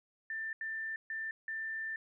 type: tone bursts at uneven times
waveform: sine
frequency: 1782 Hz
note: A6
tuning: 22 cents sharp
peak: -36 dBFS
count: 4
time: 0.3-0.53 / 0.61-0.96 / 1.1-1.31 / 1.48-1.96 s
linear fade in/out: 2 ms
effects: none